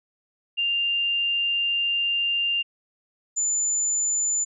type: tone pair in turn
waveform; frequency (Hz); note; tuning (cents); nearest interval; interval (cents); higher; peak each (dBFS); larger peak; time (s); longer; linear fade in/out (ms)
sine; 2794 / 7040; F7 / A8; 0 / 0; octave + major third; 1600; second; -21; neither; 0.57-2.63 / 3.36-4.45; first; 20
effects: none